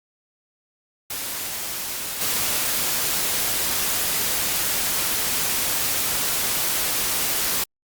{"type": "noise with level steps", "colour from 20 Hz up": "white", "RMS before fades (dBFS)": [-29, -23], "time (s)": [1.1, 7.64], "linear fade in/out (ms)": 5, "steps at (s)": 2.21, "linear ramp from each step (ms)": 2, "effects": ["Opus 48 kbps"]}